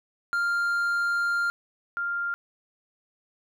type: tone pair in turn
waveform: triangle / sine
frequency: 1396.9 / 1396.9 Hz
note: F6 / F6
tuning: 0 / 0 cents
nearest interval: unison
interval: 0 cents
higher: neither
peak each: -21 / -26 dBFS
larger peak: first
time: 0.33-1.5 / 1.97-2.34 s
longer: first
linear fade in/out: 0 ms
effects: none